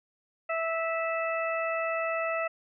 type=harmonic tone; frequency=656 Hz; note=E5; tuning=9 cents flat; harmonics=1 / 2 / 3 / 4; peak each=-30 / -33 / -36 / -36 dBFS; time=0.49-2.48 s; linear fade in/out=10 ms; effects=none